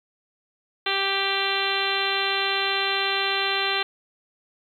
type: harmonic tone with a mistuned harmonic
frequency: 392 Hz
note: G4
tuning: in tune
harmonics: 1 / 2 / 3 / 4 / 5 / 6 / 7 / 8 / 9 / 10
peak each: -31 / -31 / -31 / -31 / -31 / -31 / -31 / -31 / -31 / -31 dBFS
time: 0.86-3.83 s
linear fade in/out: 5 ms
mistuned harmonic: 10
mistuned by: +51 cents
effects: 9-bit